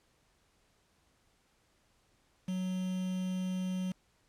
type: tone with quantisation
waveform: triangle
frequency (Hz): 185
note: F#3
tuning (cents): 0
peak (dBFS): -30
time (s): 2.48-3.92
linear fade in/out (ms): 5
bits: 8
effects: pink hiss -71 dBFS RMS until 4.28 s + low-pass 10000 Hz 12 dB/octave